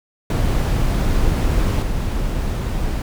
brown noise with level steps, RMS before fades -17 / -21 dBFS, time 0.3-3.02 s, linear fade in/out 2 ms, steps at 1.82 s, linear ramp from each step 5 ms, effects none

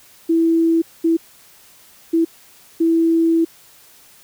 sine tone bursts at uneven times, 329.6 Hz, E4, in tune, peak -12 dBFS, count 4, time 0.29-0.82 / 1.04-1.17 / 2.13-2.25 / 2.8-3.45 s, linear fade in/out 10 ms, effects white hiss -48 dBFS RMS until 4.23 s

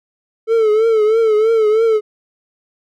triangle tone with vibrato, 439.9 Hz, A4, in tune, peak -8 dBFS, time 0.47-2.01 s, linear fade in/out 50 ms, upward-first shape triangle, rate 3.1 Hz, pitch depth 85 cents each way, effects none

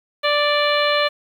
harmonic tone, 587 Hz, D5, 1 cent flat, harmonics 1 / 2 / 3 / 4 / 5 / 6 / 7, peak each -19 / -22 / -24 / -25 / -26 / -27 / -27 dBFS, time 0.23-1.09 s, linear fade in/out 20 ms, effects 8-bit

